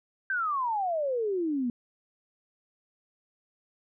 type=exponential sweep; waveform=sine; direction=down; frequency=1587 to 233.1 Hz; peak=-26 dBFS; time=0.3-1.7 s; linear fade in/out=2 ms; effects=none